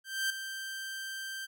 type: tone with ADSR envelope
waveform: sawtooth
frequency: 1568 Hz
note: G6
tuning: in tune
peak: -24 dBFS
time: 0.04-1.47 s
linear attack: 260 ms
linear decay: 4 ms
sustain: -10 dB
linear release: 28 ms
effects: none